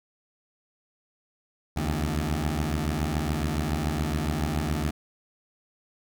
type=beating tone pair; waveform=15% pulse; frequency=72.5 / 79.6 Hz; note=D2 / D#2; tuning=-22 / +40 cents; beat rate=7.1 Hz; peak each=-22 dBFS; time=1.76-4.91 s; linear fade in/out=10 ms; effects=none